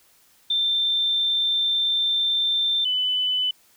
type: tone pair in turn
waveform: sine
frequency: 3571 / 3003 Hz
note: A7 / F#7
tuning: +25 / +25 cents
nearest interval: minor third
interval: 300 cents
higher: first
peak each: -19 / -20 dBFS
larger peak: first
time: 0.5-2.85 / 2.85-3.51 s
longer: first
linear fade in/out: 5 ms
effects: white hiss -58 dBFS RMS until 3.76 s